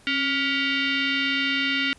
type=tone with frequency modulation; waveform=sine; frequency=270.9 Hz; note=C#4; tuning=40 cents flat; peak=-21 dBFS; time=0.07-1.93 s; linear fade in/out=0 ms; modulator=843 Hz; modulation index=3.9; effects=pink hiss -54 dBFS RMS until 1.98 s + resampled to 24000 Hz